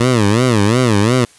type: tone with vibrato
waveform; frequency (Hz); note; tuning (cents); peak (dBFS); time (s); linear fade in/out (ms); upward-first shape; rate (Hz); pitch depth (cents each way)
15% pulse; 113.6; A#2; -44; -4; 0-1.25; 5; sine; 2.8; 220
effects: white hiss -46 dBFS RMS until 1.38 s + resampled to 24000 Hz